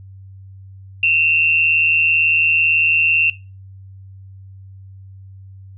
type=tone pair together; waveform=sine; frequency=2578 / 2736 Hz; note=E7 / F7; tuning=-39 / -36 cents; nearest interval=minor second; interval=103 cents; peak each=-20 / -12 dBFS; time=1.03-3.3 s; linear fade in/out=2 ms; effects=noise-tail reverb RT60 0.3 s tail -19 dB re dry + added 96 Hz sine -36 dBFS peak until 5.77 s